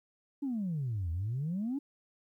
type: exponential two-way sweep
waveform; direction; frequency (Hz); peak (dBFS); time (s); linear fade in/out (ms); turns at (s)
sine; down then up; 293 to 79.7 to 293; -30; 0.42-1.79; 10; 1.11
effects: tanh soft clip ceiling -28 dBFS + 12-bit